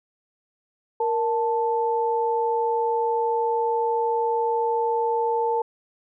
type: tone pair together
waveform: sine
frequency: 466.2 / 880 Hz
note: A#4 / A5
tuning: 0 / 0 cents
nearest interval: major seventh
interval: 1100 cents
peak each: -23 dBFS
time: 1-5.62 s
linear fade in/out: 5 ms
effects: none